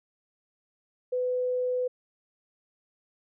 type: tone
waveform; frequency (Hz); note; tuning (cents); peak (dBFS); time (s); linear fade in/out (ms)
sine; 501; B4; +25; -25; 1.12-1.88; 10
effects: none